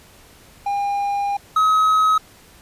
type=tone pair in turn; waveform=triangle; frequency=806 / 1274.7 Hz; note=G5 / D#6; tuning=+48 / +41 cents; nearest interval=minor sixth; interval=793 cents; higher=second; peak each=-17 / -11 dBFS; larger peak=second; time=0.66-1.37 / 1.56-2.18 s; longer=first; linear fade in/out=5 ms; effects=pink hiss -48 dBFS RMS until 2.61 s + resampled to 32000 Hz